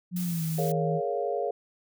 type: tone with pitch glide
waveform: sine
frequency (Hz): 178.5 to 159.95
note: F3 to D#3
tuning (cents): +38 to +48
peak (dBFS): -27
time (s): 0.11-1.01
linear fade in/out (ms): 50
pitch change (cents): -190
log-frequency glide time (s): 0.22-0.45
type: noise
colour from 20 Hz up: blue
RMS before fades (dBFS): -39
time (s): 0.16-0.72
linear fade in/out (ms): 5
type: chord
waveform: sine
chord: Bb minor seventh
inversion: third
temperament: equal with one note detuned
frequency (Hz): 415.3 / 466.2 / 557.3 / 698.5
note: Ab4 / Bb4 / Db5 / F5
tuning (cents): 0 / 0 / +9 / 0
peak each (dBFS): -32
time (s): 0.58-1.51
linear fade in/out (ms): 5
effects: none